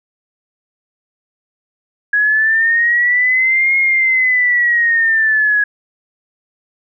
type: linear two-way sweep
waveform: sine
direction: up then down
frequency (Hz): 1664 to 2154 to 1664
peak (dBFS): -10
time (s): 2.13-5.64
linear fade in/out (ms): 5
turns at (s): 3.77
effects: none